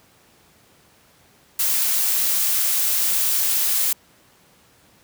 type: noise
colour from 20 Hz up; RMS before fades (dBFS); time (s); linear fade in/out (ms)
blue; -20; 1.59-3.93; 5
effects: pink hiss -55 dBFS RMS until 5.03 s + high-pass 80 Hz 12 dB/octave

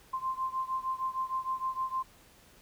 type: beating tone pair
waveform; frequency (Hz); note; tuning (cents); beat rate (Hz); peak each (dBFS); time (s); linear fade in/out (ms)
sine; 1044 / 1050.5; C6 / C6; -4 / +7; 6.5; -33 / -35; 0.13-2.03; 10
effects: pink hiss -59 dBFS RMS until 2.61 s

